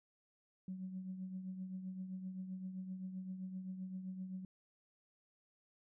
sine tone with tremolo, 186.8 Hz, F#3, 17 cents sharp, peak -39 dBFS, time 0.68-4.45 s, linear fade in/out 2 ms, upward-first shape triangle, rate 7.7 Hz, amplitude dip 60%, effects tanh soft clip ceiling -35 dBFS

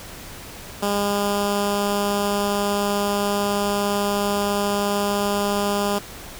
10% pulse tone with notch filter, 203 Hz, G#3, 39 cents flat, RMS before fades -22 dBFS, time 0.82-5.99 s, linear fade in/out 10 ms, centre 2000 Hz, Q 1.5, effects pink hiss -38 dBFS RMS until 6.39 s

